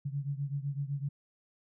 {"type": "beating tone pair", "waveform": "sine", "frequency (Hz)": [138.59, 146.49], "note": ["C#3", "D3"], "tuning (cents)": [0, -4], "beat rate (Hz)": 7.9, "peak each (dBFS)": [-34, -37], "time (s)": [0.05, 1.09], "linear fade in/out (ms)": 10, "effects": []}